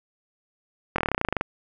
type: slowing click train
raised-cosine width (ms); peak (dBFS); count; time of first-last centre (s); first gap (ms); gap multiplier
0.5; -8; 15; 0.96-1.411; 23; 1.05
effects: none